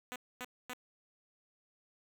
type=tone bursts; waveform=5% pulse; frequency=249.7 Hz; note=B3; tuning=19 cents sharp; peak=-29 dBFS; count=3; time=0.12-0.734 s; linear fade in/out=0 ms; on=38 ms; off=250 ms; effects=none